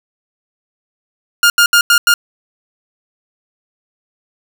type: tone bursts at uneven times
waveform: sawtooth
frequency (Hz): 1412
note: F6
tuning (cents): +19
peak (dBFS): -3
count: 5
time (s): 1.43-1.5 / 1.58-1.66 / 1.73-1.81 / 1.9-1.98 / 2.07-2.14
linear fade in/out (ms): 2
effects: none